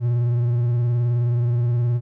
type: tone with vibrato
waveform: triangle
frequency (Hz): 120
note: B2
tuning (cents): -49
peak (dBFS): -15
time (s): 0-2.01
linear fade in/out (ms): 50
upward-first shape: sine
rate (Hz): 19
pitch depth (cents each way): 38
effects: none